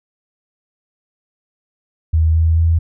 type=tone with pitch steps; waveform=sine; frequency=80 / 81.26 / 82.53 Hz; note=D#2 / E2 / E2; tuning=+49 / -24 / +3 cents; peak=-10 dBFS; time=2.13-2.79 s; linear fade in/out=10 ms; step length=220 ms; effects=none